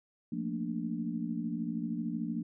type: chord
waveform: sine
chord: Bb major seventh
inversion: second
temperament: equal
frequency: 174.61 / 220 / 233.1 / 293.7 Hz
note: F3 / A3 / Bb3 / D4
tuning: 0 / 0 / 0 / 0 cents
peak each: -38 / -39 / -36 / -39 dBFS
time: 0.32-2.43 s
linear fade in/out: 5 ms
effects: none